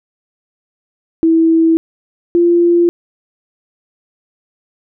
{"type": "tone pair in turn", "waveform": "sine", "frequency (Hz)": [326.6, 344.7], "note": ["E4", "F4"], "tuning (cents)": [-16, -23], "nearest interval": "minor second", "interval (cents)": 93, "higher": "second", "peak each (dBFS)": -7, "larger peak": "neither", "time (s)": [[1.23, 1.77], [2.35, 2.89]], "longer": "neither", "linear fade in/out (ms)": 0, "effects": []}